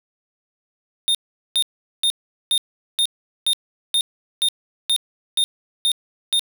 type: tone bursts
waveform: square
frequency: 3653 Hz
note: A#7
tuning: 36 cents flat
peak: -16 dBFS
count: 12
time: 1.08-6.394 s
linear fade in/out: 0 ms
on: 67 ms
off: 410 ms
effects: none

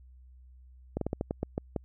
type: slowing click train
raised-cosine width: 2 ms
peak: -17 dBFS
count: 9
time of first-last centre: 0.97-1.762 s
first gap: 43 ms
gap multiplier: 1.23
effects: added 63 Hz sine -51 dBFS peak until 1.84 s

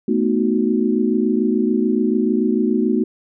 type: chord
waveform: sine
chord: B dominant seventh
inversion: third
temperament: equal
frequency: 220 / 246.9 / 311.1 / 370 Hz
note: A3 / B3 / D#4 / F#4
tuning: 0 / 0 / 0 / 0 cents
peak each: -19 / -20 / -22 / -21 dBFS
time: 0.08-3.04 s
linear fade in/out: 5 ms
effects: none

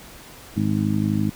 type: harmonic tone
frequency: 51.91 Hz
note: G#1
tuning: in tune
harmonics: 2 / 3 / 4 / 5 / 6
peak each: -25 / -27 / -22 / -28 / -27 dBFS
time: 0.56-1.3 s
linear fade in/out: 10 ms
effects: pink hiss -43 dBFS RMS until 1.35 s

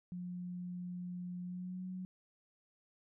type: tone with pitch glide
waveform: sine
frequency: 178.5 to 184.58 Hz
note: F3 to F#3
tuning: +38 to -4 cents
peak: -40 dBFS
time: 0.12-2.05 s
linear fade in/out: 0 ms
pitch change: +58 cents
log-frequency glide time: 1.43-1.85 s
effects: none

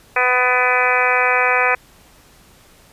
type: harmonic tone with a mistuned harmonic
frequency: 250 Hz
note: B3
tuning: 21 cents sharp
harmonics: 2 / 3 / 4 / 5 / 6 / 7 / 8 / 9 / 10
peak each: -22 / -22 / -22 / -22 / -22 / -22 / -22 / -22 / -22 dBFS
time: 0.16-1.75 s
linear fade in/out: 5 ms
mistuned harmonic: 9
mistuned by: +44 cents
effects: pink hiss -49 dBFS RMS until 2.92 s + resampled to 32000 Hz

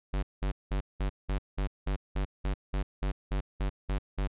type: tone bursts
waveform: square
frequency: 48.57 Hz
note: G1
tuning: 15 cents flat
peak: -28 dBFS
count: 15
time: 0.13-4.275 s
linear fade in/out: 10 ms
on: 99 ms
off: 190 ms
effects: resampled to 8000 Hz

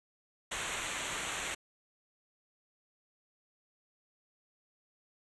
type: noise with comb filter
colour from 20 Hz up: pink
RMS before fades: -37 dBFS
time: 0.51-1.55 s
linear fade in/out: 10 ms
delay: 0.2 ms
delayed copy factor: -0.8
effects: resampled to 24000 Hz

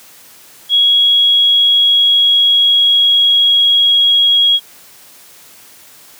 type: tone with pitch glide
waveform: sine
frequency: 3322 to 3303 Hz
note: G#7 to G#7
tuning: 0 to -10 cents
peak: -7 dBFS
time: 0.69-4.6 s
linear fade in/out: 50 ms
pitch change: -10 cents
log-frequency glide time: 1.01-4.39 s
effects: white hiss -41 dBFS RMS until 6.19 s + high-pass 100 Hz 12 dB/octave

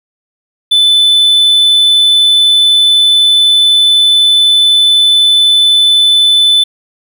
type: tone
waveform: triangle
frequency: 3508 Hz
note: A7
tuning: 6 cents flat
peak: -3 dBFS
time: 0.71-6.64 s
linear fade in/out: 10 ms
effects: none

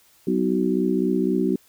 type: harmonic tone with a mistuned harmonic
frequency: 63.9 Hz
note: C2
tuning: 40 cents flat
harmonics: 3 / 4 / 5 / 6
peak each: -24 / -24 / -25 / -24 dBFS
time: 0.27-1.56 s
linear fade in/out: 5 ms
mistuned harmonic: 6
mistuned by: -37 cents
effects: white hiss -57 dBFS RMS until 1.68 s

